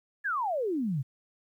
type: exponential sweep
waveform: sine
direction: down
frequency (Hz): 1760 to 123.47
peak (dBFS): -27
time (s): 0.24-1.03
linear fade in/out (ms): 20
effects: 11-bit